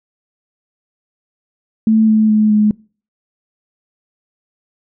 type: tone with pitch steps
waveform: sine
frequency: 220 / 217.1 / 214.2 / 211.4 Hz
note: A3 / A3 / A3 / G#3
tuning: 0 / -23 / -46 / +31 cents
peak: -8 dBFS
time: 1.87-2.71 s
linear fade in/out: 2 ms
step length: 210 ms
effects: noise-tail reverb RT60 0.4 s tail -25 dB re dry